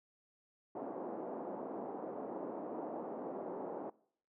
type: band-pass noise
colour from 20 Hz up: pink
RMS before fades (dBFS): -43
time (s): 0.75-3.9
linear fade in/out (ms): 5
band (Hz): 260 to 840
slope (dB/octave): 24
effects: noise-tail reverb RT60 0.6 s tail -22 dB re dry